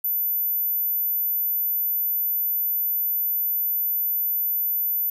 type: tone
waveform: sine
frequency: 13990 Hz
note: A9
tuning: 11 cents flat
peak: -21 dBFS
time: 0.04-5.1 s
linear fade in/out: 5 ms
effects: none